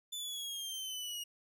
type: exponential sweep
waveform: sawtooth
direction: down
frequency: 3520 to 2863 Hz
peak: -36 dBFS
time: 0.12-1.24 s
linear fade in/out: 10 ms
effects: none